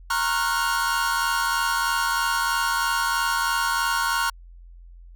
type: chord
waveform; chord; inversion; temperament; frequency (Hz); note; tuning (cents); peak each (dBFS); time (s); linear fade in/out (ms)
45% pulse; Gb major seventh; first; equal with one note detuned; 932.3 / 1089.1 / 1396.9 / 1480; Bb5 / Db6 / F6 / Gb6; 0 / -31 / 0 / 0; -27; 0.1-4.3; 5
effects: added 43 Hz sine -42 dBFS peak until 5.15 s